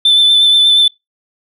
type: tone with vibrato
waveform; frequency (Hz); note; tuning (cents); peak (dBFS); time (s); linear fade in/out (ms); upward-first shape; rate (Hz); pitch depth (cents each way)
sine; 3527; A7; +3; -4; 0.05-0.88; 5; triangle; 8.4; 25
effects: noise-tail reverb RT60 0.2 s tail -26 dB re dry + tanh soft clip ceiling -4 dBFS